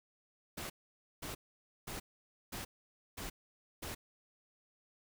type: noise bursts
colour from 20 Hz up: pink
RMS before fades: -43 dBFS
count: 6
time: 0.57-3.95 s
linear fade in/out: 10 ms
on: 130 ms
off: 520 ms
effects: none